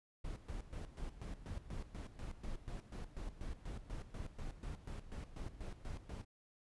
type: noise with tremolo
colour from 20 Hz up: brown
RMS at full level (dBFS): -44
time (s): 0.24-6.25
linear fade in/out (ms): 10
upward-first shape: square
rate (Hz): 4.1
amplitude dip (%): 75
effects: resampled to 24000 Hz